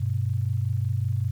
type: tone pair together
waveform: sine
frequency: 98.21 / 123.5 Hz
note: G2 / B2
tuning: +4 / 0 cents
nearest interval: major third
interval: 396 cents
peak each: -25 / -26 dBFS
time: 0-1.31 s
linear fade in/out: 10 ms
effects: 9-bit